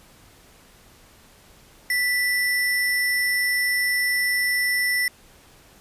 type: tone with sample-and-hold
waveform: sine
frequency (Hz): 1975.5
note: B6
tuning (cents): 0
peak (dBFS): -19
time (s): 1.9-5.08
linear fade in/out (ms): 2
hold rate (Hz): 7350
effects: pink hiss -52 dBFS RMS until 5.8 s + resampled to 32000 Hz